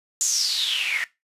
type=noise with band-pass filter sweep; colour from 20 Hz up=white; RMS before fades=-24 dBFS; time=0.21-1.04 s; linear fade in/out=0 ms; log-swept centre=7200 to 1900 Hz; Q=7.9; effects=noise-tail reverb RT60 0.2 s tail -18 dB re dry + resampled to 32000 Hz